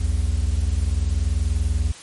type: tone pair together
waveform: triangle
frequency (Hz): 61 / 81.43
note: B1 / E2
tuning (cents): -21 / -21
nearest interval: perfect fourth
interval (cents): 500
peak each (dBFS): -19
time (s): 0-1.92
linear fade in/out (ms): 10
effects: white hiss -41 dBFS RMS until 2.02 s + MP3 48 kbps